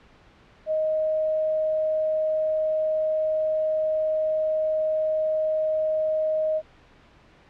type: tone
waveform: sine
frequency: 625 Hz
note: D#5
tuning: 8 cents sharp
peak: -21 dBFS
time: 0.66-6.62 s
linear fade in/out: 50 ms
effects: pink hiss -54 dBFS RMS until 7.49 s + low-pass 3000 Hz 12 dB/octave